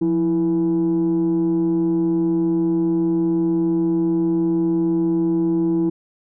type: tone pair together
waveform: sine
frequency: 174.61 / 329.6 Hz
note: F3 / E4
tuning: 0 / 0 cents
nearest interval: major seventh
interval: 1100 cents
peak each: -21 / -15 dBFS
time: 0.01-5.9 s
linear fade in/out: 10 ms
effects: tanh soft clip ceiling -13 dBFS

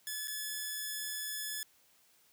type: tone with dropouts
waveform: 5% pulse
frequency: 1718 Hz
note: A6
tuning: 42 cents flat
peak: -26 dBFS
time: 0.07-1.63 s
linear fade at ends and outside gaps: 1 ms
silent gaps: 0.274-0.28 s
effects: white hiss -67 dBFS RMS until 2.32 s + high-pass 60 Hz 12 dB/octave

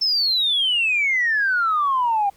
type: exponential sweep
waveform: sine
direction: down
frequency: 5350 to 784 Hz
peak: -16 dBFS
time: 0.01-2.3 s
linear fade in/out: 10 ms
effects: tanh soft clip ceiling -12 dBFS + pink hiss -56 dBFS RMS until 2.36 s

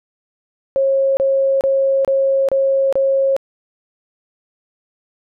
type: tone bursts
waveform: sine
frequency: 542 Hz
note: C#5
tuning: 39 cents flat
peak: -12 dBFS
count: 6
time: 0.76-3.365 s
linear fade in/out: 0 ms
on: 410 ms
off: 29 ms
effects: none

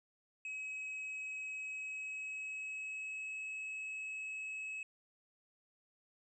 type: tone with pitch glide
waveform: triangle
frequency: 2553 to 2575 Hz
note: D#7 to E7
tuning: +44 to -41 cents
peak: -39 dBFS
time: 0.45-4.83 s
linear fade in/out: 2 ms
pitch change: +15 cents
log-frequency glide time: 1.67-3.36 s
effects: resampled to 24000 Hz

